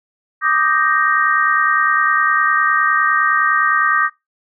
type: chord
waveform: sine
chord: Eb major seventh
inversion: third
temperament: equal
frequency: 1174.7 / 1244.5 / 1568 / 1864.7 Hz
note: D6 / Eb6 / G6 / Bb6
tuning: 0 / 0 / 0 / 0 cents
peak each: -18 dBFS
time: 0.41-4.1 s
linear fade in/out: 50 ms
effects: noise-tail reverb RT60 0.2 s tail -21 dB re dry